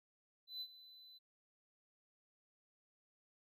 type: tone with ADSR envelope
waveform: triangle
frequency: 4011 Hz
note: B7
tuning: 26 cents sharp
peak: -40 dBFS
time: 0.47-1.19 s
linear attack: 140 ms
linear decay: 59 ms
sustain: -16 dB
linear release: 21 ms
effects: none